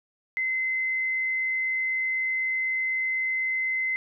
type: tone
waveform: sine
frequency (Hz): 2056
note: C7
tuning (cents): -31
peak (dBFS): -24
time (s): 0.37-3.96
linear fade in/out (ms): 0
effects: none